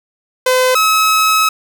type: tone pair in turn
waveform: sawtooth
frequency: 510 / 1285.1 Hz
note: C5 / E6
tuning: -44 / -44 cents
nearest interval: octave + major third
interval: 1600 cents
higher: second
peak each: -6 dBFS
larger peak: neither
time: 0.46-0.75 / 0.75-1.49 s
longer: second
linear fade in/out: 5 ms
effects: none